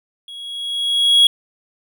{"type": "tone with level ramp", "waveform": "triangle", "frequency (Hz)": 3322, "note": "G#7", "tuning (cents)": 0, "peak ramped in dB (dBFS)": [-31, -5], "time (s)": [0.28, 1.27], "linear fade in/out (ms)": 2, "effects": []}